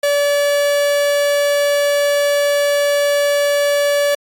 45% pulse tone, 575 Hz, D5, 37 cents flat, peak -13 dBFS, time 0.03-4.15 s, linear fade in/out 5 ms, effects AAC 64 kbps

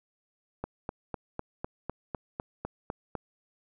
click train, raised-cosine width 1 ms, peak -19 dBFS, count 11, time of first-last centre 0.64-3.153 s, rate 3.98 Hz, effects none

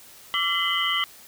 sine tone cluster, 1163 / 1351 / 2031 / 2957 / 3131 Hz, D6 / E6 / B6 / F#7 / G7, -17 / +42 / +48 / -2 / -3 cents, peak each -28 / -33 / -27 / -27 / -27 dBFS, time 0.34-1.04 s, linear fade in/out 0 ms, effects white hiss -48 dBFS RMS until 1.27 s

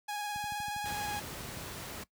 sawtooth tone with vibrato, 829 Hz, G#5, 3 cents flat, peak -31 dBFS, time 0.08-1.2 s, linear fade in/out 10 ms, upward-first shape square, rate 19 Hz, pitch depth 16 cents each way
click train, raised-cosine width 5 ms, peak -35 dBFS, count 16, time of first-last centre 0.36-1.57 s, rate 12.4 Hz
pink noise, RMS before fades -42 dBFS, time 0.85-2.04 s, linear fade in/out 10 ms
effects noise-tail reverb RT60 0.1 s tail -19 dB re dry + high-pass 60 Hz 12 dB/octave

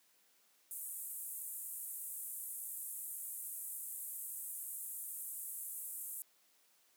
white band-pass noise, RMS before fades -45 dBFS, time 0.71-6.22 s, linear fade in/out 0 ms, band 8100 to 15000 Hz, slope 48 dB/octave, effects white hiss -71 dBFS RMS until 6.96 s + high-pass 200 Hz 12 dB/octave

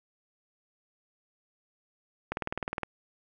click train, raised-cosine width 0.5 ms, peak -16 dBFS, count 11, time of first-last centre 2.32-2.833 s, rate 19.5 Hz, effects none

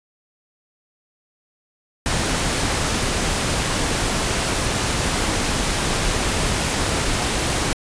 pink noise, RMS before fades -21 dBFS, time 2.06-7.73 s, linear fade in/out 0 ms, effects resampled to 22050 Hz

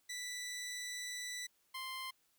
15% pulse tone pair in turn, 1975.5 / 1046.5 Hz, B6 / C6, 0 / 0 cents, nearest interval major seventh, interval 1100 cents, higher first, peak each -35 / -35 dBFS, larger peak neither, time 0.09-1.47 / 1.74-2.11 s, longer first, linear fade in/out 10 ms, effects white hiss -75 dBFS RMS until 2.38 s

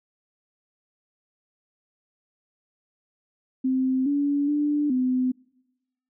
sine tone with pitch steps, 260.4 / 285.6 / 294.2 / 254.8 Hz, C4 / D4 / D4 / C4, -8 / -48 / +3 / -46 cents, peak -20 dBFS, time 3.64-5.32 s, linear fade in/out 10 ms, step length 420 ms, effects noise-tail reverb RT60 1.0 s tail -26 dB re dry

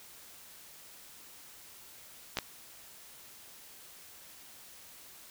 clicks, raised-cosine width 0.2 ms, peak -14 dBFS, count 2, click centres 2.371 / 2.387 s, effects white hiss -53 dBFS RMS until 5.3 s

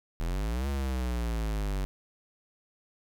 square exponential two-way sweep, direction up then down, 38.89 to 70.5 to 47.2 Hz, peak -29 dBFS, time 0.2-1.85 s, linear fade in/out 0 ms, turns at 0.68 s, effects none

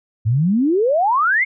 sine exponential sweep, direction up, 102.2 to 2217 Hz, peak -13 dBFS, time 0.25-1.45 s, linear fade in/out 20 ms, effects none

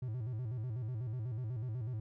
triangle tone with vibrato, 117.4 Hz, A#2, 13 cents sharp, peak -34 dBFS, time 0.02-2 s, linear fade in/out 5 ms, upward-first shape square, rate 8.1 Hz, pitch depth 140 cents each way, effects none

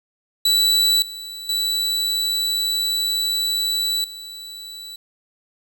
40% pulse tone with level steps, 3951 Hz, B7, in tune, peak -13 / -30 / -18 / -32 dBFS, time 0.45-4.96 s, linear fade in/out 5 ms, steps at 1.02 / 1.49 / 4.04 s, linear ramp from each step 2 ms, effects 9-bit

